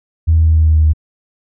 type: tone with pitch steps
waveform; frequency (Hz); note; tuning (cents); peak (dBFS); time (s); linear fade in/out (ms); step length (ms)
sine; 81 / 80.39 / 79.79 / 79.2 / 78.6 / 78.02 / 77.43; E2 / E2 / D#2 / D#2 / D#2 / D#2 / D#2; -30 / -43 / +44 / +31 / +18 / +5 / -8; -6; 0.27-0.935; 20; 95
effects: tanh soft clip ceiling -2 dBFS